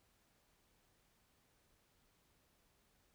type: silence
effects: pink hiss -75 dBFS RMS until 3.14 s